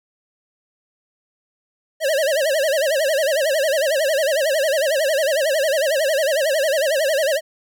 square tone with vibrato, 587.3 Hz, D5, in tune, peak -17 dBFS, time 2-7.41 s, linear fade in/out 50 ms, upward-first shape sine, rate 11 Hz, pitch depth 180 cents each way, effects none

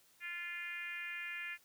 sine tone with frequency modulation, 2093 Hz, C7, in tune, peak -40 dBFS, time 0.2-1.58 s, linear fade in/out 50 ms, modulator 352 Hz, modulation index 1.5, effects white hiss -68 dBFS RMS until 1.64 s

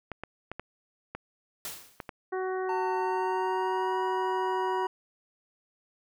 clicks, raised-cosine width 0.5 ms, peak -21 dBFS, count 7, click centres 0.117 / 0.236 / 0.516 / 0.596 / 1.15 / 2.002 / 2.092 s
white noise with exponential decay, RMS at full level -35 dBFS, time 1.65-2.09 s, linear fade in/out 1 ms, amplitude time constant 94 ms
harmonic tone, 373.9 Hz, F#4, 18 cents sharp, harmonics 1 / 2 / 3 / 4 / 5, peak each -30 / -36 / -40 / -42 / -44 dBFS, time 2.32-4.87 s, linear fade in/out 10 ms
triangle tone with pitch glide, 900 to 964.6 Hz, A5 to B5, +39 to -41 cents, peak -28 dBFS, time 2.69-4.87 s, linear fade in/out 2 ms, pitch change +120 cents, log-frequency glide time 2.91-3.99 s
effects none

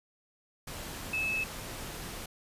sine tone in noise, 2600 Hz, E7, 24 cents flat, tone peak -29 dBFS, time 1.13-1.44 s, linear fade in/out 5 ms, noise pink, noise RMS -41 dBFS, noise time 0.67-2.26 s, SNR +9 dB, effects resampled to 32000 Hz

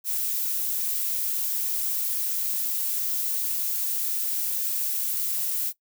violet noise, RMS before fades -27 dBFS, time 0.04-5.73 s, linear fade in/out 50 ms, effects noise-tail reverb RT60 0.1 s tail -19 dB re dry

